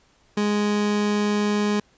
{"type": "tone", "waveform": "30% pulse", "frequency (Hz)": 207.7, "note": "G#3", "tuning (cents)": 0, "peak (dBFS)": -17, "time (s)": [0.37, 1.8], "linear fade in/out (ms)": 5, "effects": ["pink hiss -60 dBFS RMS until 1.97 s", "resampled to 16000 Hz"]}